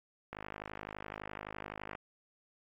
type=click train; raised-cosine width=0.5 ms; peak=-26 dBFS; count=85; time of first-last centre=0.33-1.952 s; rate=51.8 Hz; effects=AAC 48 kbps